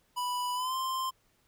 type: tone with pitch glide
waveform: square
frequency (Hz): 987.8 to 1046.5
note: B5 to C6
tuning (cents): 0 to 0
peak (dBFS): -31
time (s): 0.16-1.11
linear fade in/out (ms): 20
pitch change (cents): +100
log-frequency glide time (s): 0.54-0.75
effects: pink hiss -70 dBFS RMS until 1.47 s